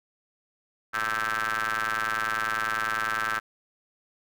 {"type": "ring-modulated tone", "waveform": "sawtooth", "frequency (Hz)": 110, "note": "A2", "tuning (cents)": 0, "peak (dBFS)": -19, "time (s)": [0.93, 3.4], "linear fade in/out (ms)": 20, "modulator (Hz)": 1440, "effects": []}